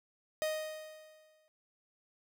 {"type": "tone with exponential decay", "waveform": "45% pulse", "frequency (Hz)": 622.3, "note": "D#5", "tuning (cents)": 0, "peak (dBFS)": -30, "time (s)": [0.42, 1.48], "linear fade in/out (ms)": 0, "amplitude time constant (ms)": 230, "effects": []}